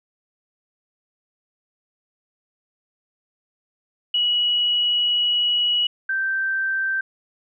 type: tone pair in turn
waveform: sine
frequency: 2922 / 1561.3 Hz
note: F#7 / G6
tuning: -22 / -7 cents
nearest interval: major seventh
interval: 1085 cents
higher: first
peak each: -17 / -20 dBFS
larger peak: first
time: 4.14-5.87 / 6.09-7.01 s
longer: first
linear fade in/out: 5 ms
effects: none